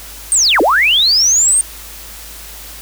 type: linear two-way sweep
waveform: sine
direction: down then up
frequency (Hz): 8830 to 273.4 to 8830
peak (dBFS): -8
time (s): 0.32-1.61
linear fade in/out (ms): 0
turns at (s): 0.61
effects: added 52 Hz sine -36 dBFS peak until 2.81 s + white hiss -33 dBFS RMS until 2.81 s